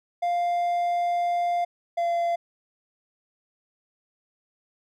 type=tone pair in turn; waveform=triangle; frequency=699 / 686.2 Hz; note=F5 / F5; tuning=+1 / -31 cents; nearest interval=unison; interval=32 cents; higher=first; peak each=-20 dBFS; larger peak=neither; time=0.22-1.65 / 1.97-2.36 s; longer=first; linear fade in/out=10 ms; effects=none